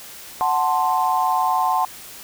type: chord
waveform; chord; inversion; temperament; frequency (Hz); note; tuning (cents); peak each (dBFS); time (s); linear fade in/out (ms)
sine; F# diminished; none; equal; 740 / 880 / 1046.5; F#5 / A5 / C6; 0 / 0 / 0; -21; 0.41-1.85; 0
effects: white hiss -39 dBFS RMS until 2.23 s